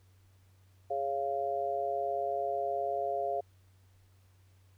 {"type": "chord", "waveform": "sine", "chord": "Db major", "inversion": "second", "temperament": "just", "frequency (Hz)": [415.8, 554.4, 693], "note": ["Ab4", "Db5", "F5"], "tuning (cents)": [2, 0, -14], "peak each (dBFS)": [-37, -36, -32], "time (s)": [0.9, 3.41], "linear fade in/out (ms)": 10, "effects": ["added 94 Hz sine -60 dBFS peak until 4.77 s", "pink hiss -71 dBFS RMS until 4.77 s"]}